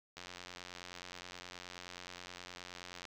click train, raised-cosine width 0.2 ms, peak -29 dBFS, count 259, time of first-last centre 0.17-3.053 s, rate 89.5 Hz, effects 10-bit

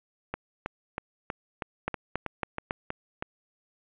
two click trains, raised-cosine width 0.5 ms, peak -16 / -13 dBFS, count 10 / 4, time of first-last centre 0.34-3.225 / 1.88-2.709 s, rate 3.12 / 3.62 Hz, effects resampled to 8000 Hz + 9-bit

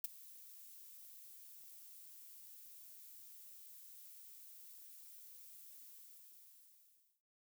violet noise with ADSR envelope, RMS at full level -36 dBFS, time 0.04-7.22 s, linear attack 4 ms, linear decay 18 ms, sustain -21 dB, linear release 1400 ms, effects none

